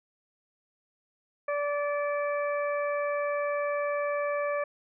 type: harmonic tone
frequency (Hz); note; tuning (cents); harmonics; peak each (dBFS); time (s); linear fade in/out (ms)
580; D5; -22; 1 / 2 / 3 / 4; -28 / -34 / -38 / -40; 1.48-4.64; 5
effects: none